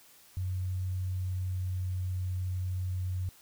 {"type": "tone with pitch glide", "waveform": "sine", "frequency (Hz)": [92.5, 91.91], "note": ["F#2", "F#2"], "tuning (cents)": [0, -11], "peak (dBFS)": -30, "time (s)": [0.37, 3.29], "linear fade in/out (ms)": 0, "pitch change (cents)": -11, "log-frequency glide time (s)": [1.07, 1.91], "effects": ["white hiss -58 dBFS RMS until 3.41 s"]}